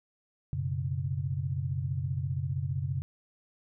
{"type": "chord", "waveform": "sine", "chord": "F# suspended fourth", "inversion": "none", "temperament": "equal", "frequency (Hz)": [92.5, 123.47, 138.59], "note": ["F#2", "B2", "C#3"], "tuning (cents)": [0, 0, 0], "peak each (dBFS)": [-34, -35, -32], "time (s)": [0.53, 3.02], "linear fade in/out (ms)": 0, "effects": []}